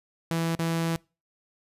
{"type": "tone with dropouts", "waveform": "sawtooth", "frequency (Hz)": 165.4, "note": "E3", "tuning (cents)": 6, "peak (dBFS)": -21, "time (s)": [0.31, 0.96], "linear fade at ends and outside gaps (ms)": 0, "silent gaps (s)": [0.552, 0.592], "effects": ["noise-tail reverb RT60 0.3 s tail -24 dB re dry", "resampled to 32000 Hz"]}